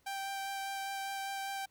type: tone with vibrato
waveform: sawtooth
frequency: 784 Hz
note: G5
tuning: in tune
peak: -33 dBFS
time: 0.06-1.66 s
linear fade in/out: 10 ms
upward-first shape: sine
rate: 5 Hz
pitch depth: 9 cents each way
effects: pink hiss -72 dBFS RMS until 1.7 s